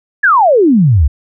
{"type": "exponential sweep", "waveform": "sine", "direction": "down", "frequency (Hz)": [1760, 63.2], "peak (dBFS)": -5, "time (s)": [0.23, 1.08], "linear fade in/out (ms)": 10, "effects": []}